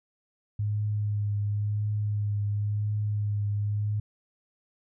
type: tone with vibrato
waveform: sine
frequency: 104 Hz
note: G#2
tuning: 3 cents sharp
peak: -25 dBFS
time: 0.59-4 s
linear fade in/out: 5 ms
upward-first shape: triangle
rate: 0.95 Hz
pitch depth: 23 cents each way
effects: none